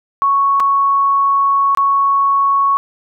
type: tone with dropouts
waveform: sine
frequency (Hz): 1108.7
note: C#6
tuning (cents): 0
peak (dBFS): -10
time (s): 0.22-2.77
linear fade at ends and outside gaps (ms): 0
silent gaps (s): 0.599-0.603 / 1.749-1.773
effects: none